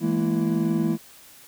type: tone cluster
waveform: triangle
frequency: 165 / 211.2 / 232.2 / 332.5 Hz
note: E3 / G#3 / A#3 / E4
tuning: +2 / +29 / -7 / +15 cents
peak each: -24 dBFS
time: 0-0.98 s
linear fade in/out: 50 ms
effects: white hiss -49 dBFS RMS until 1.47 s